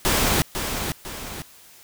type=noise with echo; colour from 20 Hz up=pink; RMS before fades=-20 dBFS; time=0.05-0.42 s; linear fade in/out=0 ms; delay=500 ms; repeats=2; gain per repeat=-7 dB; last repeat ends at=1.42 s; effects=white hiss -49 dBFS RMS until 1.83 s